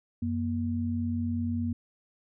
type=tone pair together; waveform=sine; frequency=91.84 / 237.1 Hz; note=F#2 / A#3; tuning=-12 / +30 cents; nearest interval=octave + major third; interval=1642 cents; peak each=-31 / -29 dBFS; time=0.22-1.73 s; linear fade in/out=5 ms; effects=none